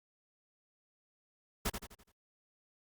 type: noise with echo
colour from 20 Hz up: pink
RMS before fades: -33 dBFS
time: 1.65-1.7 s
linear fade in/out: 10 ms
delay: 84 ms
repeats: 5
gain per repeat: -7 dB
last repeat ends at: 2.12 s
effects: Opus 48 kbps